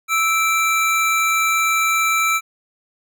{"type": "tone pair together", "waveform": "square", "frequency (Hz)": [1314, 2341], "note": ["E6", "D7"], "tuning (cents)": [-6, -6], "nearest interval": "minor seventh", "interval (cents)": 1000, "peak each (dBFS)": -19, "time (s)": [0.08, 2.41], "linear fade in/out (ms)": 50, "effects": []}